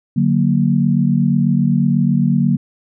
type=chord; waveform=sine; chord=D augmented; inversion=none; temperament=equal; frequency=146.83 / 185 / 233.1 Hz; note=D3 / F#3 / A#3; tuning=0 / 0 / 0 cents; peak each=-16 dBFS; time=0.16-2.57 s; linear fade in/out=10 ms; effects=none